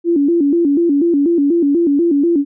sine tone with vibrato, 311.1 Hz, D#4, in tune, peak -10 dBFS, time 0.04-2.45 s, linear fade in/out 50 ms, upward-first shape square, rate 4.1 Hz, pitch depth 160 cents each way, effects none

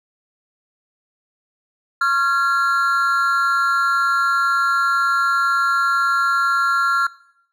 triangle tone with amplitude modulation, 1379 Hz, F6, 22 cents flat, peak -9 dBFS, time 2.01-7.07 s, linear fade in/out 5 ms, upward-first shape sine, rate 288 Hz, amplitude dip 75%, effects noise-tail reverb RT60 0.7 s tail -20 dB re dry

